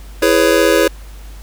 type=chord; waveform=square; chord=C# minor seventh; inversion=first; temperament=just; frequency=332.6 / 415.8 / 498.9 / 554.4 Hz; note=E4 / G#4 / B4 / C#5; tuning=+16 / +2 / +17 / 0 cents; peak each=-16 dBFS; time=0.22-0.88 s; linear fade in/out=5 ms; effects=added 50 Hz sine -31 dBFS peak until 1.42 s + pink hiss -43 dBFS RMS until 1.42 s